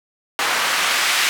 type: noise with band-pass filter sweep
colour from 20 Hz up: white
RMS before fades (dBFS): -19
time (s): 0.39-1.29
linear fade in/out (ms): 0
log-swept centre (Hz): 1200 to 2200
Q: 0.9
effects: none